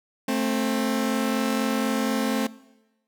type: tone pair together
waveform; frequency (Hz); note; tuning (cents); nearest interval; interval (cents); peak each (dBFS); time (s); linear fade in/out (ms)
sawtooth; 220.1 / 264.2; A3 / C4; +1 / +17; minor third; 316; -22 / -21; 0.28-2.47; 5
effects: noise-tail reverb RT60 1.0 s tail -20 dB re dry

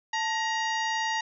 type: harmonic tone with a mistuned harmonic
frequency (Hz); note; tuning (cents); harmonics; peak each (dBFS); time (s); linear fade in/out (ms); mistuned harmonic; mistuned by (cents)
943; A#5; +20; 1 / 2 / 3 / 4 / 5 / 6 / 7; -29 / -30 / -37 / -40 / -41 / -42 / -43; 0.13-1.21; 5; 1; -110
effects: none

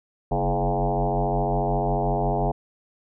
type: tone with frequency modulation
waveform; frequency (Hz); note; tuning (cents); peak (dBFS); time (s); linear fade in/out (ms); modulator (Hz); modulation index
sine; 420.2; G#4; +20; -20; 0.31-2.52; 10; 94; 4.4
effects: none

